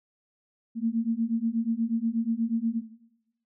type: beating tone pair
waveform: sine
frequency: 224.2 / 232.5 Hz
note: A3 / A#3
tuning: +33 / -4 cents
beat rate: 8.3 Hz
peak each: -27 dBFS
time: 0.75-2.82 s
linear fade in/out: 50 ms
effects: noise-tail reverb RT60 1.0 s tail -18 dB re dry